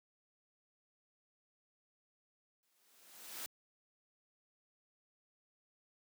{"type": "noise with exponential growth", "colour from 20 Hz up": "white", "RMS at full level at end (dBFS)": -42, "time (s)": [2.63, 3.46], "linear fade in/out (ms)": 0, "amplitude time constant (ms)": 180, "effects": ["high-pass 200 Hz 12 dB/octave"]}